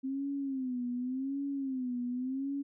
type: tone with vibrato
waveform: sine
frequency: 261.6 Hz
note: C4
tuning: in tune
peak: -32 dBFS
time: 0.03-2.63 s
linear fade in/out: 20 ms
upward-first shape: sine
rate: 0.88 Hz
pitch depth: 120 cents each way
effects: none